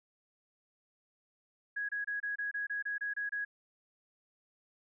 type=tone bursts; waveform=sine; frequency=1661.2 Hz; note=G#6; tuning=in tune; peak=-33 dBFS; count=11; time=1.76-3.45 s; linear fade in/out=10 ms; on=130 ms; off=26 ms; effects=none